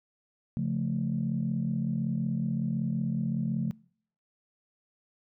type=chord; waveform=sine; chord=Db augmented; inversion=none; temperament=equal; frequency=138.59 / 174.61 / 220 Hz; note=Db3 / F3 / A3; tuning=0 / 0 / 0 cents; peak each=-31 dBFS; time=0.57-3.71 s; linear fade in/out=0 ms; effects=noise-tail reverb RT60 0.6 s tail -25 dB re dry + tanh soft clip ceiling -19 dBFS